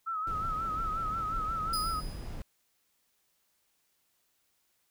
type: tone with vibrato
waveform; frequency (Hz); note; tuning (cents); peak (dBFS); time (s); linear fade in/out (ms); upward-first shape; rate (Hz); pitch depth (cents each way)
sine; 1300; E6; -24; -31; 0.06-2.01; 20; sine; 5.6; 62
type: noise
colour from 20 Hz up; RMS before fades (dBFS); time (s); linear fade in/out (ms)
brown; -39; 0.27-2.42; 0
type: tone with exponential decay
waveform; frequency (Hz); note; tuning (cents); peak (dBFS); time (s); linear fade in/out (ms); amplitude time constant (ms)
sawtooth; 4978; D#8; 0; -27; 1.73-2.42; 5; 150
effects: white hiss -74 dBFS RMS until 4.9 s